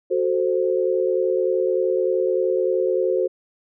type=chord; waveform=sine; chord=F# diminished; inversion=none; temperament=equal; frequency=370 / 440 / 523.3 Hz; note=F#4 / A4 / C5; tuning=0 / 0 / 0 cents; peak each=-21 / -24 / -22 dBFS; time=0.1-3.28 s; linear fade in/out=20 ms; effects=none